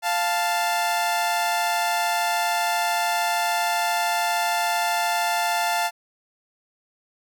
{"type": "tone pair together", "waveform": "sawtooth", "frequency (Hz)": [697.4, 880], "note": ["F5", "A5"], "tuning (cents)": [-3, 0], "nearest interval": "major third", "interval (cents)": 403, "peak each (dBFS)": -20, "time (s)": [0.02, 5.91], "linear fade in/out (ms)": 50, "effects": []}